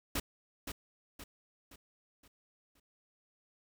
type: noise with echo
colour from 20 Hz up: pink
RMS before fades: -34 dBFS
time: 0.15-0.2 s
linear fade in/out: 5 ms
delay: 520 ms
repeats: 5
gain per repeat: -7 dB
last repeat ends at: 2.8 s
effects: none